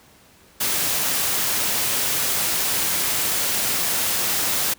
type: noise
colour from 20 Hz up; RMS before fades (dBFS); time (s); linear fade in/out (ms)
white; -22; 0.6-4.74; 10
effects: pink hiss -52 dBFS RMS until 4.78 s + high-pass 60 Hz 12 dB/octave